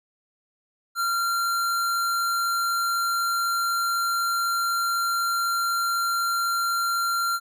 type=tone; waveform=square; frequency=1378 Hz; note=F6; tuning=24 cents flat; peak=-23 dBFS; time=0.95-7.4 s; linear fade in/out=50 ms; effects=none